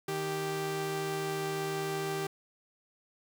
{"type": "tone pair together", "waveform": "sawtooth", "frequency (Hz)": [155.57, 392], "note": ["D#3", "G4"], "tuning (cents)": [0, 0], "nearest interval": "octave + major third", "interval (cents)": 1600, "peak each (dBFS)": [-34, -29], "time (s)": [0.08, 2.27], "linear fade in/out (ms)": 5, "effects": ["9-bit"]}